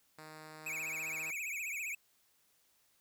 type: tone with pitch glide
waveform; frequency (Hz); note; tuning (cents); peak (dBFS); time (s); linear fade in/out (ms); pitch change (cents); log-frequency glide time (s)
5% pulse; 155.56 to 158.01; D#3 to D#3; 0 to +27; -38; 0.18-1.31; 5; +27; 0.65-0.77
type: tone with vibrato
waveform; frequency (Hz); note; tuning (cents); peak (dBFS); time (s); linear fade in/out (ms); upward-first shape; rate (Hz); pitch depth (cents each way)
square; 2391; D7; +30; -38; 0.66-1.95; 5; triangle; 15; 180
effects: white hiss -72 dBFS RMS until 3 s